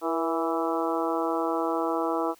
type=harmonic tone with a mistuned harmonic; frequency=165 Hz; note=E3; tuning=2 cents sharp; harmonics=2 / 3 / 4 / 5 / 6 / 7 / 8; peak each=-29 / -31 / -32 / -33 / -34 / -34 / -35 dBFS; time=0.01-2.35 s; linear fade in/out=50 ms; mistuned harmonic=3; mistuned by=-49 cents; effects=white hiss -58 dBFS RMS until 2.39 s